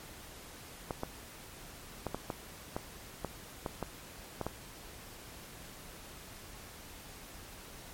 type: clicks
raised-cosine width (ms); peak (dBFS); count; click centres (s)
1; -20; 11; 0.908 / 1.034 / 2.067 / 2.146 / 2.302 / 2.765 / 3.247 / 3.662 / 3.827 / 4.413 / 4.466
effects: pink hiss -50 dBFS RMS until 7.93 s + MP3 64 kbps